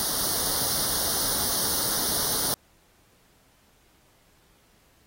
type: noise with comb filter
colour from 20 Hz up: white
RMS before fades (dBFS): -26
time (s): 0-2.54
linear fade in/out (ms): 0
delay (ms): 0.2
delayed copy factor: +1
effects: pink hiss -62 dBFS RMS until 5.06 s + AAC 48 kbps